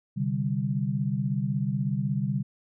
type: chord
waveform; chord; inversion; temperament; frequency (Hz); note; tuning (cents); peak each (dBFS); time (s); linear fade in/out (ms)
sine; C suspended second; none; just; 130.81 / 147.16 / 196.22; C3 / D3 / G3; 0 / +4 / +2; -29; 0.16-2.43; 20
effects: none